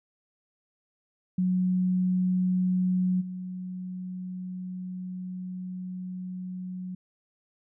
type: tone with level steps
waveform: sine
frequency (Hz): 183.3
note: F#3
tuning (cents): -16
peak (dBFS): -22 / -33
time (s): 1.38-6.95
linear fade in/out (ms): 5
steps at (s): 3.2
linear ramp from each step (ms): 20
effects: none